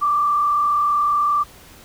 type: tone with frequency modulation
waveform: sine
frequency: 1174.7 Hz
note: D6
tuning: in tune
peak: -15 dBFS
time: 0.01-1.44 s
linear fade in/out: 20 ms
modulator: 35.2 Hz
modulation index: 0.68
effects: pink hiss -45 dBFS RMS until 1.84 s